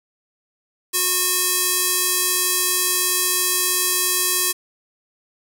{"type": "tone with band-pass filter", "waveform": "square", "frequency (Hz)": 363.7, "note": "F#4", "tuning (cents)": -30, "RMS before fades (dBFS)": -20, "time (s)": [0.93, 4.53], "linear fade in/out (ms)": 20, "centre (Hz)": 11000, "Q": 1.1, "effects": []}